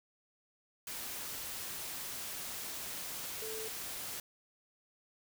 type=tone in noise; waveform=sine; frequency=440 Hz; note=A4; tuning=in tune; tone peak=-42 dBFS; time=3.42-3.68 s; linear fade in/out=2 ms; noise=white; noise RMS=-42 dBFS; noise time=0.87-4.2 s; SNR=-3 dB; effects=none